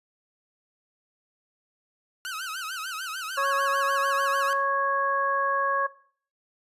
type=tone with vibrato; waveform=sawtooth; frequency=1400 Hz; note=F6; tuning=4 cents sharp; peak=-28 dBFS; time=2.25-4.53 s; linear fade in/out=0 ms; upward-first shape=sine; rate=6.7 Hz; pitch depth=190 cents each way
type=harmonic tone; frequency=552 Hz; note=C#5; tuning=7 cents flat; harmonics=1 / 2 / 3; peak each=-30 / -25 / -29 dBFS; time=3.37-5.87 s; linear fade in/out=10 ms
effects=noise-tail reverb RT60 0.5 s tail -17 dB re dry + resampled to 32000 Hz